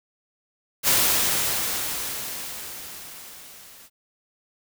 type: noise with level ramp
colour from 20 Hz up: white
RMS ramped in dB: -18 to -48 dBFS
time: 0.83-3.9 s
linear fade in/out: 50 ms
effects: none